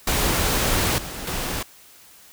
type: noise with level steps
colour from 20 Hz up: pink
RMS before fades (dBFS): -21 / -33 / -27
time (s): 0.07-1.63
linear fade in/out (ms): 5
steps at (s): 0.98 / 1.27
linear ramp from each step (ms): 2
effects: white hiss -49 dBFS RMS until 2.32 s